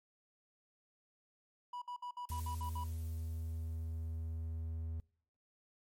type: tone bursts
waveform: triangle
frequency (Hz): 979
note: B5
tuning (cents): -15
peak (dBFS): -39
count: 8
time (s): 1.73-2.84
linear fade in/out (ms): 5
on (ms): 88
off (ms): 58
type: noise with exponential decay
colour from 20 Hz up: blue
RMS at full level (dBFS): -49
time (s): 2.29-5.01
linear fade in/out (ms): 0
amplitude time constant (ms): 590
type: tone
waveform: triangle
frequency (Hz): 81.1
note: E2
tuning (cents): -28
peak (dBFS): -36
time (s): 2.3-5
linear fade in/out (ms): 0
effects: noise-tail reverb RT60 0.6 s tail -25 dB re dry + MP3 64 kbps